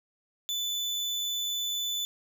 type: tone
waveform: 35% pulse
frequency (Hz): 3496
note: A7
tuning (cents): -12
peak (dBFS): -27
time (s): 0.49-2.05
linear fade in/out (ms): 0
effects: none